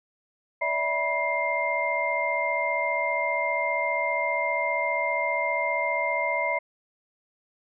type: tone cluster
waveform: sine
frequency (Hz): 578 / 653 / 972 / 2104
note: D5 / E5 / B5 / C7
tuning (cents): -28 / -17 / -28 / +9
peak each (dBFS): -31 / -30 / -29 / -27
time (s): 0.61-6.59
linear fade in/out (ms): 10
effects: none